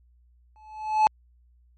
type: tone with exponential growth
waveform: triangle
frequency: 862 Hz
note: A5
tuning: 36 cents flat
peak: -11 dBFS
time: 0.56-1.07 s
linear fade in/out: 0 ms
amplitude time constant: 110 ms
effects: added 60 Hz sine -56 dBFS peak until 1.77 s + MP3 32 kbps